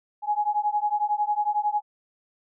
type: beating tone pair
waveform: sine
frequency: 830.6 / 841.6 Hz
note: G#5 / G#5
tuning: 0 / +23 cents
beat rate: 11 Hz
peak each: -25 dBFS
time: 0.22-1.82 s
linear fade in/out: 50 ms
effects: none